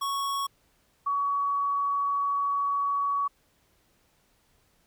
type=tone pair in turn; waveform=square / sine; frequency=1109 / 1128.4 Hz; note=C#6 / C#6; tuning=0 / +30 cents; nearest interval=unison; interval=30 cents; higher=second; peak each=-28 / -24 dBFS; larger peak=second; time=0.01-0.47 / 1.06-3.28 s; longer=second; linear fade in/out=10 ms; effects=pink hiss -67 dBFS RMS until 4.86 s